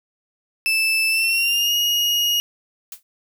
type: tone with pitch glide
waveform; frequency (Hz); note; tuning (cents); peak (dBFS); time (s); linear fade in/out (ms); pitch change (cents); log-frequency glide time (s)
35% pulse; 2637 to 2876; E7 to F#7; 0 to -50; -15; 0.66-2.4; 0; +150; 1.09-1.75
type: noise with exponential decay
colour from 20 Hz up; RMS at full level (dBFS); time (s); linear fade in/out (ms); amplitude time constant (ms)
blue; -29; 2.92-3.03; 2; 22
effects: none